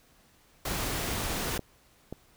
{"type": "noise", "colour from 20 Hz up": "pink", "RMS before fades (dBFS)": -32, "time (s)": [0.65, 1.58], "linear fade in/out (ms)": 5}
{"type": "clicks", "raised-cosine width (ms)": 2, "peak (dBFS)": [-20, -23], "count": 2, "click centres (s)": [1.593, 2.126]}
{"effects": ["pink hiss -62 dBFS RMS until 2.36 s"]}